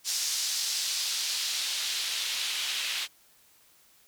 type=noise with band-pass filter sweep; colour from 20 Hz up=white; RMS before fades=-31 dBFS; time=0.04-3.08 s; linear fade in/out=50 ms; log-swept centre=5500 to 3000 Hz; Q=1.6; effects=white hiss -61 dBFS RMS until 4.07 s